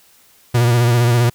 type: tone with vibrato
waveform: 45% pulse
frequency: 119.7 Hz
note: A#2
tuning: 46 cents sharp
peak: -11 dBFS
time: 0.54-1.3 s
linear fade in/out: 10 ms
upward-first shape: sine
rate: 15 Hz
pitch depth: 45 cents each way
effects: white hiss -51 dBFS RMS until 1.34 s